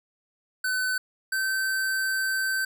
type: tone pair in turn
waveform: square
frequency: 1513 / 1544.8 Hz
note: F#6 / G6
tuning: +38 / -26 cents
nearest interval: unison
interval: 36 cents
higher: second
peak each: -25 dBFS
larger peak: neither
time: 0.64-0.98 / 1.32-2.65 s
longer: second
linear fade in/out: 5 ms
effects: none